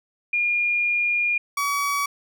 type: tone pair in turn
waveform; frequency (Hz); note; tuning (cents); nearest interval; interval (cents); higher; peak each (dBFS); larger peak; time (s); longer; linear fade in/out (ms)
sine / 30% pulse; 2420 / 1136.2; D#7 / C#6; -49 / +42; octave + minor second; 1309; first; -19 / -19; neither; 0.33-1.38 / 1.57-2.06; first; 5
effects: none